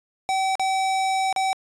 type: tone with dropouts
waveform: square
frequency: 766 Hz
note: G5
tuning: 40 cents flat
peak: -21 dBFS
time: 0.29-1.53 s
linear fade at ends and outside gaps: 0 ms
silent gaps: 0.554-0.596 / 1.327-1.362 s
effects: resampled to 22050 Hz